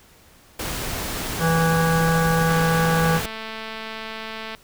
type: noise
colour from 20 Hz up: pink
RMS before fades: -28 dBFS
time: 0.59-3.26 s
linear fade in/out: 5 ms
type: harmonic tone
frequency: 164.2 Hz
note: E3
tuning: 6 cents flat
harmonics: 1 / 3 / 5 / 7 / 9 / 10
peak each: -19 / -24 / -26 / -27 / -29 / -29 dBFS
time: 1.39-3.21 s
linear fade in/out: 50 ms
type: click train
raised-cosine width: 0.3 ms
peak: -17 dBFS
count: 456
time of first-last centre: 2.49-4.549 s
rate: 221 Hz
effects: pink hiss -52 dBFS RMS until 4.63 s

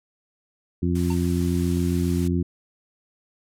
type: harmonic tone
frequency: 87.31 Hz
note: F2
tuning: in tune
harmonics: 1 / 2 / 3 / 4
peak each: -24 / -24 / -26 / -29 dBFS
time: 0.82-2.43 s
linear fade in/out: 10 ms
type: noise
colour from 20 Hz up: white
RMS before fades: -40 dBFS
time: 0.95-2.28 s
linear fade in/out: 5 ms
type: tone with exponential decay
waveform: square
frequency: 907 Hz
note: A#5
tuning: 48 cents flat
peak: -31 dBFS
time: 1.1-1.21 s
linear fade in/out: 5 ms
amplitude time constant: 23 ms
type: clicks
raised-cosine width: 1 ms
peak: -31 dBFS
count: 2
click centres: 1.415 / 1.771 s
effects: low-pass 12000 Hz 12 dB/octave

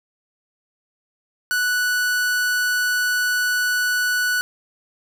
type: tone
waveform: 45% pulse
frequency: 1480 Hz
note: F#6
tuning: in tune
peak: -18 dBFS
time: 1.51-4.41 s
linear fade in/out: 0 ms
effects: none

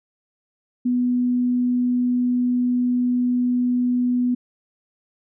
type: tone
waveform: sine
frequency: 246.9 Hz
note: B3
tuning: in tune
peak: -17 dBFS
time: 0.85-4.35 s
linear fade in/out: 10 ms
effects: none

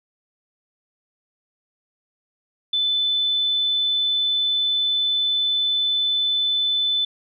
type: tone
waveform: sine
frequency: 3510 Hz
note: A7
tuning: 5 cents flat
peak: -18 dBFS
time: 2.73-7.05 s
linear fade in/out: 5 ms
effects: none

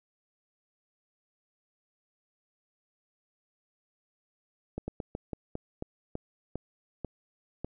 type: slowing click train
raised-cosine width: 2 ms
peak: -21 dBFS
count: 11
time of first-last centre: 4.78-7.646 s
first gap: 100 ms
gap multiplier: 1.22
effects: none

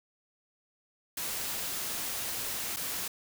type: noise with dropouts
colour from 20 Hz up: white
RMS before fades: -35 dBFS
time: 1.17-3.08 s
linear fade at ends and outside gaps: 5 ms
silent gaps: 2.763-2.768 s
effects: none

